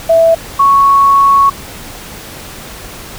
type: tone pair in turn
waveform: sine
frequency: 659.3 / 1108.8 Hz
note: E5 / C#6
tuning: 0 / 0 cents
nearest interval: major sixth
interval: 900 cents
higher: second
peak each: -4 dBFS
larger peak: neither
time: 0.09-0.35 / 0.59-1.5 s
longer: second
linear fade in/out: 10 ms
effects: pink hiss -29 dBFS RMS until 3.18 s